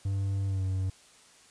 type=tone with pitch glide; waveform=triangle; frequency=98 to 94.61 Hz; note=G2 to F#2; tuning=0 to +39 cents; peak=-25 dBFS; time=0.05-0.9 s; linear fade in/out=5 ms; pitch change=-61 cents; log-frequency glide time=0.46-0.63 s; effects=white hiss -57 dBFS RMS until 1.5 s + resampled to 22050 Hz